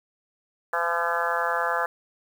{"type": "harmonic tone with a mistuned harmonic", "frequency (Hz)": 170, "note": "F3", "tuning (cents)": -46, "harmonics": [3, 4, 5, 6, 7, 8, 9, 10], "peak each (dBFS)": [-31, -31, -31, -31, -31, -31, -31, -31], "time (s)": [0.73, 1.86], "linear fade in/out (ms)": 2, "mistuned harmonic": 7, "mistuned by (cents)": 18, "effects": ["8-bit"]}